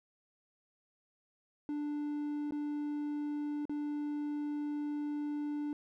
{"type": "tone with dropouts", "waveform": "triangle", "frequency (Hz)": 294.5, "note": "D4", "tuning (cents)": 5, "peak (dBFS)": -32, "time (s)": [1.69, 5.73], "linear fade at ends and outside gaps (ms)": 1, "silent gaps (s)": [[2.509, 2.522], [3.654, 3.695]], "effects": []}